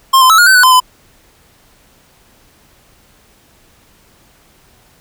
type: tone with pitch steps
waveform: square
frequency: 1061 / 1031 / 1303 / 1432 / 1533 / 1483 / 1027 / 1011 Hz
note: C6 / C6 / E6 / F6 / G6 / F#6 / C6 / B5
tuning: +24 / -26 / -20 / +43 / -39 / +4 / -33 / +40 cents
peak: -5 dBFS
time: 0.13-0.802 s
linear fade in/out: 10 ms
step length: 84 ms
effects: pink hiss -49 dBFS RMS until 5 s